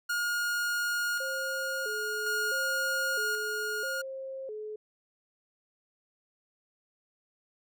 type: tone with tremolo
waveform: 45% pulse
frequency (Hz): 1429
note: F6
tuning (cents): +39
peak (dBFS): -28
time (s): 0.09-4.02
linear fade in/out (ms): 10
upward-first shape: square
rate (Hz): 0.46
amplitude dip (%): 35
type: tone with vibrato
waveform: sine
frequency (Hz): 477.3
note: A#4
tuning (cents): +41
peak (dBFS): -36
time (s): 1.2-4.76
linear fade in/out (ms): 5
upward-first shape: square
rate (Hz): 0.76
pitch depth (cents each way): 190
effects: none